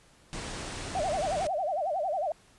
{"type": "low-pass noise", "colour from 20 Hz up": "pink", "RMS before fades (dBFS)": -38, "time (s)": [0.33, 1.47], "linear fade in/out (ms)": 0, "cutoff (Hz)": 9800, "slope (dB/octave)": 96}
{"type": "tone with vibrato", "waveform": "sine", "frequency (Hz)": 675, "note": "E5", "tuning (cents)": 41, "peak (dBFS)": -27, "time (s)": [0.95, 2.32], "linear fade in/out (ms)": 2, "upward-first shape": "sine", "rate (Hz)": 11, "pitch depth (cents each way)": 250}
{"effects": ["pink hiss -60 dBFS RMS until 2.58 s", "resampled to 24000 Hz"]}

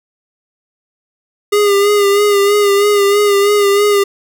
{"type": "tone with vibrato", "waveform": "square", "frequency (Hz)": 406.7, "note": "G#4", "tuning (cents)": -36, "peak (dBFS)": -9, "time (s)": [1.52, 4.04], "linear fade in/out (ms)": 10, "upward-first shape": "sine", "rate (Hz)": 3.1, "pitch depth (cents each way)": 38, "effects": []}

